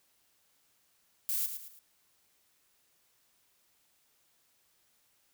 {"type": "noise with echo", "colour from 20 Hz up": "violet", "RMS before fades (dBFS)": -32, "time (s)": [1.29, 1.46], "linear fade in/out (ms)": 0, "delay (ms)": 110, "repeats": 3, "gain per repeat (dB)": -8, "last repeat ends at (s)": 1.79, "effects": ["white hiss -71 dBFS RMS until 5.33 s"]}